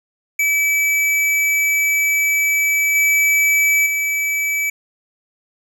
square tone with level steps, 2300 Hz, D7, 37 cents flat, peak -15 / -13 / -18 dBFS, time 0.39-4.7 s, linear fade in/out 5 ms, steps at 2.95 / 3.86 s, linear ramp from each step 5 ms, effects none

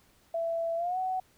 sine tone with pitch glide, 666 to 747.6 Hz, E5 to F#5, +18 to +18 cents, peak -28 dBFS, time 0.34-1.2 s, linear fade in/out 5 ms, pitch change +200 cents, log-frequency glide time 0.76-0.98 s, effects pink hiss -64 dBFS RMS until 1.37 s

